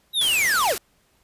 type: linear sweep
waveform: square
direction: down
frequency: 3892 to 310 Hz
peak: -19 dBFS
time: 0.13-0.76 s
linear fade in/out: 50 ms
type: noise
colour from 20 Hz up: white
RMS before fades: -29 dBFS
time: 0.21-0.78 s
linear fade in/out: 2 ms
effects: pink hiss -63 dBFS RMS until 1.23 s + resampled to 32000 Hz